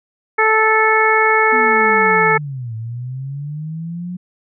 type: harmonic tone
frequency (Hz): 438.1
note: A4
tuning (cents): -7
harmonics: 1 / 2 / 3 / 4 / 5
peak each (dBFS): -17 / -17 / -17 / -17 / -17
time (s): 0.38-2.38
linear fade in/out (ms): 10
type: linear two-way sweep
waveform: sine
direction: down then up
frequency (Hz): 252.2 to 109.9 to 181.8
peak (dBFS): -23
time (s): 1.52-4.17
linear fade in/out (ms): 10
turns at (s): 2.75
effects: none